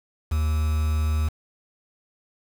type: tone with quantisation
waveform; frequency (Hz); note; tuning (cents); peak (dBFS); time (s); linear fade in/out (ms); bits
triangle; 77.2; D#2; -13; -18; 0.31-1.29; 10; 6
effects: none